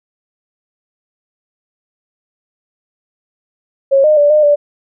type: tone with pitch steps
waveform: sine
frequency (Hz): 546 / 611 / 583 / 607 / 584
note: C#5 / D#5 / D5 / D#5 / D5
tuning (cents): -26 / -32 / -13 / -43 / -10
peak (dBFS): -6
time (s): 3.91-4.56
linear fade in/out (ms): 20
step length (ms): 130
effects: none